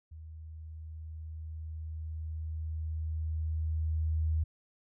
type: tone with level ramp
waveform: sine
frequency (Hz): 79.1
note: D#2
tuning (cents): +29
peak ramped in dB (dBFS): -44 to -26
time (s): 0.11-4.44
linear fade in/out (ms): 10
effects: none